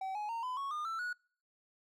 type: tone with pitch steps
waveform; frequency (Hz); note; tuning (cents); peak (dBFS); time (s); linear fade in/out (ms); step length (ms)
triangle; 765 / 839.1 / 920.3 / 1009.4 / 1107.2 / 1214.4 / 1331.9 / 1460.9; G5 / G#5 / A#5 / B5 / C#6 / D#6 / E6 / F#6; -42 / +18 / -22 / +38 / -2 / -42 / +17 / -22; -34; 0.01-1.13; 5; 140
effects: noise-tail reverb RT60 0.5 s tail -26 dB re dry